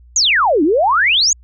sine exponential two-way sweep, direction down then up, 7040 to 281.4 to 7040 Hz, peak -10 dBFS, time 0.16-1.33 s, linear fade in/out 2 ms, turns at 0.63 s, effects added 60 Hz sine -41 dBFS peak until 1.43 s

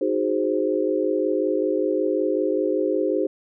sine chord, Ab dominant seventh, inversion second, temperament equal, 311.1 / 370 / 415.3 / 523.3 Hz, Eb4 / Gb4 / Ab4 / C5, 0 / 0 / 0 / 0 cents, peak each -25 dBFS, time 0.01-3.27 s, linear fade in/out 5 ms, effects none

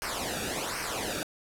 pink noise with flanger, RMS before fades -33 dBFS, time 0.02-1.23 s, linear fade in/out 0 ms, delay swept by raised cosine 0.27 to 0.98 ms, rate 1.3 Hz, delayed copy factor -0.75, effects low-pass 12000 Hz 12 dB/octave

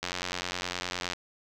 click train, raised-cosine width 0.2 ms, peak -14 dBFS, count 100, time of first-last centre 0.03-1.134 s, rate 89.7 Hz, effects none

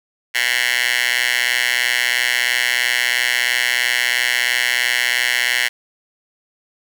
10% pulse tone with high-pass filter, 123 Hz, B2, 7 cents flat, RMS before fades -18 dBFS, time 0.34-5.69 s, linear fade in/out 20 ms, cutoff 2100 Hz, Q 2.9, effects none

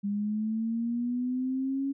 sine linear sweep, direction up, 200.2 to 277.2 Hz, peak -27 dBFS, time 0.03-1.93 s, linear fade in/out 20 ms, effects none

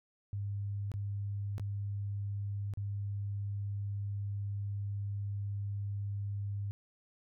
sine tone with dropouts, 100.9 Hz, G#2, 49 cents flat, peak -34 dBFS, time 0.33-6.71 s, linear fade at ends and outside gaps 0 ms, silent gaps 0.917-0.939 / 1.581-1.597 / 2.737-2.773 s, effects none

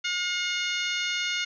harmonic tone with a mistuned harmonic, 717 Hz, F5, 45 cents sharp, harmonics 2 / 3 / 4 / 5 / 6 / 7 / 8 / 9, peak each -33 / -31 / -32 / -34 / -37 / -42 / -44 / -39 dBFS, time 0.04-1.45 s, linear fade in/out 10 ms, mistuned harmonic 7, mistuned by +18 cents, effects none

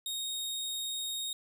sawtooth tone, 3729 Hz, A#7, in tune, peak -31 dBFS, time 0.06-1.33 s, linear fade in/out 2 ms, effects none

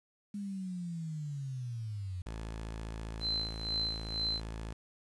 sine linear sweep, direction down, 206 to 87.31 Hz, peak -36 dBFS, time 0.34-2.22 s, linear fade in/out 5 ms
sawtooth tone, 55 Hz, A1, in tune, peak -35 dBFS, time 2.26-4.73 s, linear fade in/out 5 ms
sine tone with tremolo, 4076 Hz, C8, 46 cents flat, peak -30 dBFS, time 3.2-4.41 s, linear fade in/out 50 ms, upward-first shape sine, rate 2.1 Hz, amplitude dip 85%
effects resampled to 22050 Hz + 10-bit

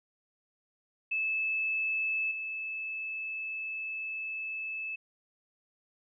sine tone with level steps, 2614 Hz, E7, 15 cents flat, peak -28 / -34 dBFS, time 1.11-4.96 s, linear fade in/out 10 ms, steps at 2.31 s, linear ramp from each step 5 ms, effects none

